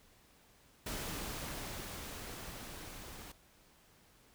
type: noise with level ramp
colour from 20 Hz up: pink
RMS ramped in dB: -40 to -50 dBFS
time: 0.86-3.32 s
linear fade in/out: 5 ms
effects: pink hiss -65 dBFS RMS until 4.34 s